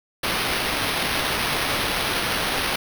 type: noise with sample-and-hold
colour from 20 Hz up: violet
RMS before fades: -24 dBFS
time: 0.23-2.76 s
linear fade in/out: 5 ms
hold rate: 7350 Hz
effects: none